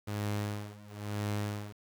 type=tone with tremolo; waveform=sawtooth; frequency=103.83 Hz; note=G#2; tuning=in tune; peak=-27 dBFS; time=0.07-1.73 s; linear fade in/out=10 ms; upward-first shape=sine; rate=1 Hz; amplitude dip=90%; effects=9-bit